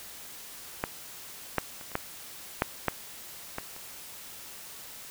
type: clicks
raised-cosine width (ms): 0.5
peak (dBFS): -12 / -9 / -29 / -30 / -12 / -8 / -9 / -17 / -30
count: 9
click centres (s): 0.839 / 1.583 / 1.812 / 1.917 / 1.954 / 2.621 / 2.883 / 3.584 / 3.764
effects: white hiss -45 dBFS RMS until 5.1 s